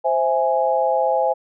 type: chord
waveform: sine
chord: C augmented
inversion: none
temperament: equal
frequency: 523.3 / 659.3 / 830.6 Hz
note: C5 / E5 / G#5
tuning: 0 / 0 / 0 cents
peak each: -20 / -21 / -20 dBFS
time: 0.04-1.34 s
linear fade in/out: 20 ms
effects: none